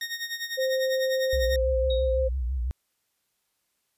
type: tone with tremolo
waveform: 20% pulse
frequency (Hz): 1856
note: A#6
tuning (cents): -8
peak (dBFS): -23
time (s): 0.01-1.56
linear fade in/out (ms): 2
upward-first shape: sine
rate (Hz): 10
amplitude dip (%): 75
type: tone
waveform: sine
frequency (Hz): 523.3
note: C5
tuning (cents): 0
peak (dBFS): -23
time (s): 0.57-2.29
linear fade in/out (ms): 20
type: tone with vibrato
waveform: sine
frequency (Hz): 62.8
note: B1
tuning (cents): +30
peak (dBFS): -25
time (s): 1.33-2.71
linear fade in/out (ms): 0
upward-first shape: triangle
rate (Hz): 6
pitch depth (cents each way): 150
type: tone with exponential decay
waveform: sine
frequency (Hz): 3776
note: A#7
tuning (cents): +22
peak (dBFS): -30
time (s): 1.9-2.19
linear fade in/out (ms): 5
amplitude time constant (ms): 61
effects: white hiss -75 dBFS RMS until 3.97 s + resampled to 32000 Hz